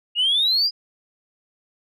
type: exponential sweep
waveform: sine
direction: up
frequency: 2813 to 4978 Hz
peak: -15 dBFS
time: 0.15-0.71 s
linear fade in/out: 50 ms
effects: tanh soft clip ceiling -13 dBFS